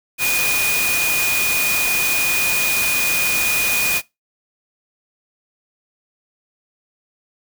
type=tone in noise; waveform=sine; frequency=2463 Hz; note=D#7; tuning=18 cents flat; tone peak=-17 dBFS; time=0.18-4.02 s; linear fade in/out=50 ms; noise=white; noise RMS=-21 dBFS; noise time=0.18-4.02 s; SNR=+1 dB; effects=noise-tail reverb RT60 0.2 s tail -20 dB re dry